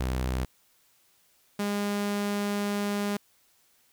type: tone pair in turn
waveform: sawtooth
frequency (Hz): 63.7 / 204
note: C2 / G#3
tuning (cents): -46 / -31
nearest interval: octave + minor sixth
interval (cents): 2015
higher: second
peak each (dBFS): -23 / -23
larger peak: neither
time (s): 0-0.45 / 1.59-3.17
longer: second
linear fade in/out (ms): 5
effects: white hiss -65 dBFS RMS until 3.92 s